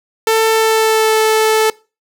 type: tone with pitch glide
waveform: sawtooth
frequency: 445 to 437.6 Hz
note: A4 to A4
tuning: +20 to -9 cents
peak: -6 dBFS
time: 0.27-1.7 s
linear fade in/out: 2 ms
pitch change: -29 cents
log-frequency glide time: 0.48-1.18 s
effects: noise-tail reverb RT60 0.3 s tail -22 dB re dry